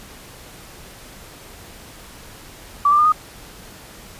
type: tone with pitch steps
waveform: sine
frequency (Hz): 1155 / 1183.4 / 1212.4 / 1242.2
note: D6 / D6 / D#6 / D#6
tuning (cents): -29 / +13 / -45 / -3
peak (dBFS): -11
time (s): 2.85-3.122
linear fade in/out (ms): 5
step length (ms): 68
effects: pink hiss -41 dBFS RMS until 4.19 s + resampled to 32000 Hz